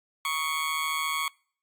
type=tone with amplitude modulation; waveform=20% pulse; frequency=1108.7 Hz; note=C#6; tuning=in tune; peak=-19 dBFS; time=0.25-1.28 s; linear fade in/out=2 ms; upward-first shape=sine; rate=154 Hz; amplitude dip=65%; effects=noise-tail reverb RT60 0.5 s tail -26 dB re dry + Opus 48 kbps